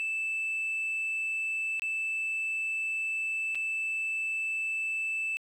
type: tone with dropouts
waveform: sine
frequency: 2637 Hz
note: E7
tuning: in tune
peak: -27 dBFS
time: 0-5.37 s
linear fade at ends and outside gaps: 0 ms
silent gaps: 1.796-1.82 / 3.548-3.554 s
effects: tanh soft clip ceiling -27 dBFS + 10-bit